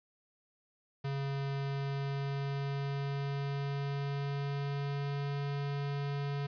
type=tone with pitch glide; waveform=square; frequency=138.59 to 141.67 Hz; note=C#3 to C#3; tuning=0 to +38 cents; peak=-34 dBFS; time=1.04-6.47 s; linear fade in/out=10 ms; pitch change=+38 cents; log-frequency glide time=1.46-5.41 s; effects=resampled to 11025 Hz + 10-bit